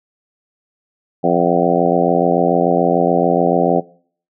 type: harmonic tone with a mistuned harmonic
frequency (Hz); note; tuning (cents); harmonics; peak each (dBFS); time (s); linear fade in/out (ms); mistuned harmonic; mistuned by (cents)
86.9; F2; -8; 2 / 3 / 4 / 5 / 6 / 7 / 8 / 9; -20 / -20 / -20 / -20 / -20 / -20 / -20 / -20; 1.23-3.81; 20; 9; -39
effects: noise-tail reverb RT60 0.5 s tail -21 dB re dry